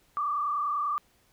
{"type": "tone with frequency modulation", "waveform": "sine", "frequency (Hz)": 1173, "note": "D6", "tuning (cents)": -2, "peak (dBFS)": -26, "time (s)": [0.17, 0.98], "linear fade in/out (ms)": 0, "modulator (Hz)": 30.1, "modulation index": 1.4, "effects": ["pink hiss -65 dBFS RMS until 1.32 s"]}